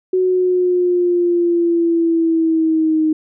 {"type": "linear sweep", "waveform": "sine", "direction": "down", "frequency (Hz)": [371.5, 311.1], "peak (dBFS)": -12, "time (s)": [0.13, 3.13], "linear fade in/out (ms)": 5, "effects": []}